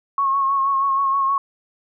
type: tone with vibrato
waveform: sine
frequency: 1094 Hz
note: C#6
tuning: 23 cents flat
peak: -16 dBFS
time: 0.18-1.38 s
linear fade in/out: 2 ms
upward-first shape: sine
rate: 6.3 Hz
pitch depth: 33 cents each way
effects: none